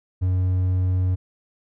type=tone; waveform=triangle; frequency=92 Hz; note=F#2; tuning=9 cents flat; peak=-16 dBFS; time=0.21-1.16 s; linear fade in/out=20 ms; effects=none